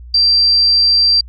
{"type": "tone", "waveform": "sine", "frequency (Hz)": 4707, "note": "D8", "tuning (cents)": 3, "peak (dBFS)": -8, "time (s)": [0.14, 1.21], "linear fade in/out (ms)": 5, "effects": ["added 60 Hz sine -31 dBFS peak until 1.28 s"]}